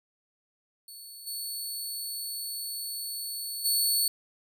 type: tone with level steps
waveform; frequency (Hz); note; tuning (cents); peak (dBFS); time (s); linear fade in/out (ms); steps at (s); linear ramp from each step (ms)
15% pulse; 4435; C#8; 0; -37 / -27 / -17; 0.88-4.08; 2; 1.26 / 3.64; 20
effects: none